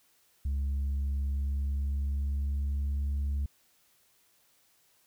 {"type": "tone with pitch glide", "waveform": "sine", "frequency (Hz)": [69.3, 70.59], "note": ["C#2", "C#2"], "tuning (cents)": [0, 32], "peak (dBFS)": -25, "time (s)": [0.45, 3.46], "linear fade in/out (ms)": 5, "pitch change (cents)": 32, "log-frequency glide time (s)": [1.23, 3.13], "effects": ["tanh soft clip ceiling -27 dBFS", "white hiss -67 dBFS RMS until 5.06 s"]}